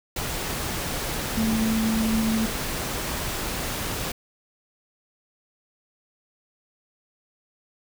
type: tone in noise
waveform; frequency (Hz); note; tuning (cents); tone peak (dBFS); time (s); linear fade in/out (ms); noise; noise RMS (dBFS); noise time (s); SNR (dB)
sine; 221.8; A3; +14; -21; 1.37-2.46; 5; pink; -29; 0.16-4.12; +5
effects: none